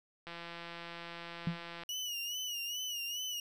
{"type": "click train", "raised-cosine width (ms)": 0.3, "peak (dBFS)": -29, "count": 267, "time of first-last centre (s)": [0.27, 1.835], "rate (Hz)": 170}
{"type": "tone with exponential decay", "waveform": "sine", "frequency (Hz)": 169, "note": "E3", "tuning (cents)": 43, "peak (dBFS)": -27, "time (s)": [1.47, 1.65], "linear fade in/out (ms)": 2, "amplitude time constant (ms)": 39}
{"type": "tone with vibrato", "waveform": "30% pulse", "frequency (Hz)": 2900, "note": "F#7", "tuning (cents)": -35, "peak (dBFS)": -34, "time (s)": [1.89, 3.4], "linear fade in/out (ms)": 2, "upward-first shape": "sine", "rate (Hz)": 2.4, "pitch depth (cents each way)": 77}
{"effects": []}